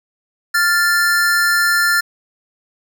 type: tone pair together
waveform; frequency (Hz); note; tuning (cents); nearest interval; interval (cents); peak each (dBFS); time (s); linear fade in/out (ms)
square; 1396.9 / 1760; F6 / A6; 0 / 0; major third; 400; -16 / -16; 0.54-2.01; 10
effects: none